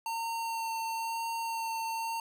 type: tone with vibrato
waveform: square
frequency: 910 Hz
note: A#5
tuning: 42 cents flat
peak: -33 dBFS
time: 0.06-2.2 s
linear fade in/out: 2 ms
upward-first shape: sine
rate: 1 Hz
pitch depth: 12 cents each way
effects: none